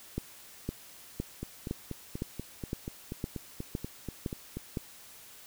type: two click trains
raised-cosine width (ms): 3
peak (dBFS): -23 / -19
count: 14 / 10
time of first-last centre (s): 1.43-4.57 / 0.18-4.772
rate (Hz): 4.14 / 1.96
effects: white hiss -52 dBFS RMS until 5.46 s